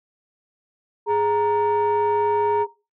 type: tone pair together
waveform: sine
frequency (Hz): 416 / 932.3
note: G#4 / A#5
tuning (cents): +3 / 0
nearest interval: octave + major second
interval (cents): 1397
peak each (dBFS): -18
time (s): 1.06-2.67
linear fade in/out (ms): 50
effects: noise-tail reverb RT60 0.3 s tail -20 dB re dry + tanh soft clip ceiling -14 dBFS